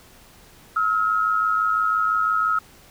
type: tone pair together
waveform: sine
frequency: 1291 / 1396.9 Hz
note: E6 / F6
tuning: -37 / 0 cents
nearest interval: minor second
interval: 137 cents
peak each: -19 / -24 dBFS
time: 0.76-2.59 s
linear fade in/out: 5 ms
effects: pink hiss -50 dBFS RMS until 2.9 s